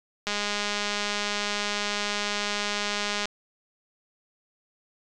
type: click train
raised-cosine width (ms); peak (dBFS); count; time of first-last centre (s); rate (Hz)
0.2; -11; 616; 0.27-3.255; 206
effects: resampled to 24000 Hz